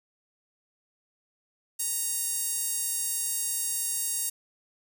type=tone with high-pass filter; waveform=sawtooth; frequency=932.3 Hz; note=A#5; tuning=in tune; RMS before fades=-30 dBFS; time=1.79-4.3 s; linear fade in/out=10 ms; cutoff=8500 Hz; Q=1.8; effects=none